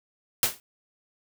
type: noise with exponential decay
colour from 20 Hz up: white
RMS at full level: -18 dBFS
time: 0.43-0.6 s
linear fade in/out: 1 ms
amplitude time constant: 35 ms
effects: none